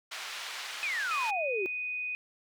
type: band-pass noise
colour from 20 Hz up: white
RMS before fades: -40 dBFS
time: 0.11-1.31 s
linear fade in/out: 10 ms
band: 1000 to 3700 Hz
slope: 12 dB/octave
type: exponential sweep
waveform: sine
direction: down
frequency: 2575 to 358.1 Hz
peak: -30 dBFS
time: 0.83-1.66 s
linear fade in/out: 0 ms
type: tone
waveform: sine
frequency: 2489 Hz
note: D#7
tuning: in tune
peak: -32 dBFS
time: 1.11-2.15 s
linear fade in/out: 0 ms
effects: none